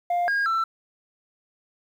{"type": "tone with pitch steps", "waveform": "sine", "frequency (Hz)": [702, 1627, 1336], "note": ["F5", "G#6", "E6"], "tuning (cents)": [9, -36, 23], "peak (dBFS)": -18, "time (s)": [0.1, 0.64], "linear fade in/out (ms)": 5, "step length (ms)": 180, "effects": ["tanh soft clip ceiling -20 dBFS", "9-bit"]}